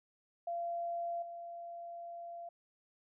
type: tone with level steps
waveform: sine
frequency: 686 Hz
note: F5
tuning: 31 cents flat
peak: -35 / -43 dBFS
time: 0.47-2.49 s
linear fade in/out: 5 ms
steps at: 1.22 s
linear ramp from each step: 5 ms
effects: none